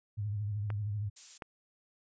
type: tone with vibrato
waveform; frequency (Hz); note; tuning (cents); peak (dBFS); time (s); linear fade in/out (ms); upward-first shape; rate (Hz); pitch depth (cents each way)
sine; 103.83; G#2; 0; -32; 0.17-1.1; 20; sine; 13; 68
type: clicks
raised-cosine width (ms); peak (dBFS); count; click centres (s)
0.5; -26; 2; 0.703 / 1.422
type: noise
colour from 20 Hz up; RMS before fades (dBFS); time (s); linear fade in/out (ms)
violet; -42; 1.16-1.38; 10
effects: resampled to 16000 Hz